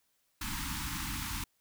pink band-stop noise, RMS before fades -37 dBFS, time 0.41-1.44 s, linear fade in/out 5 ms, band 320 to 840 Hz, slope 96 dB/octave, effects white hiss -75 dBFS RMS until 1.6 s

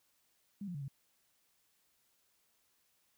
sine tone with pitch steps, 201.6 / 176.5 / 142.7 / 137.3 Hz, G3 / F3 / D3 / C#3, +49 / +19 / -49 / -16 cents, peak -39 dBFS, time 0.61-0.882 s, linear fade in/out 5 ms, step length 68 ms, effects white hiss -75 dBFS RMS until 3.17 s

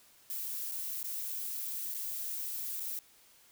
violet noise with dropouts, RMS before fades -38 dBFS, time 0.3-2.99 s, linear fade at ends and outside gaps 1 ms, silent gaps 0.714-0.72 / 1.029-1.043 / 1.941-1.946 / 2.798-2.803 s, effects white hiss -62 dBFS RMS until 3.51 s

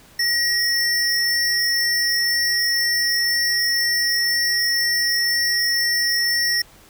square tone pair together, 1895 / 5399 Hz, A#6 / E8, +28 / +41 cents, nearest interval octave + tritone, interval 1813 cents, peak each -22 / -20 dBFS, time 0.19-6.62 s, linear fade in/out 5 ms, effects pink hiss -49 dBFS RMS until 6.89 s

